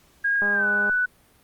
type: tone with pitch glide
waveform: sine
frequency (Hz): 1631 to 1487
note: G#6 to F#6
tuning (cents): -32 to +8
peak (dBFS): -19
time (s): 0.24-1.06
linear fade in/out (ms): 10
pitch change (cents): -160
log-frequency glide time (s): 0.53-0.67
type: click train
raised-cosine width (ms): 1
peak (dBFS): -19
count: 98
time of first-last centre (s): 0.42-0.895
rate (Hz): 204
effects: pink hiss -58 dBFS RMS until 1.43 s + Opus 48 kbps